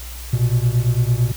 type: beating tone pair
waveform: triangle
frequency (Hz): 117.4 / 126.3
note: A#2 / B2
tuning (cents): +13 / +39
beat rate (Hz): 8.9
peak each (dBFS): -15 / -16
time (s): 0.33-1.32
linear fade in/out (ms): 5
effects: added 60 Hz sine -31 dBFS peak until 1.36 s + white hiss -37 dBFS RMS until 1.36 s